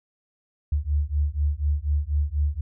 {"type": "beating tone pair", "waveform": "sine", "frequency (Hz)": [71.5, 75.6], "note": ["D2", "D#2"], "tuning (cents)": [-46, -49], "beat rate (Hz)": 4.1, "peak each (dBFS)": -24, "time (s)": [0.72, 2.61], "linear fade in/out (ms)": 5, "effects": []}